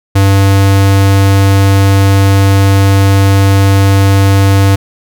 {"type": "tone", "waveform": "square", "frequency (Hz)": 98, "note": "G2", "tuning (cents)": 0, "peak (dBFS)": -5, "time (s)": [0.15, 4.76], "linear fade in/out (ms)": 10, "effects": []}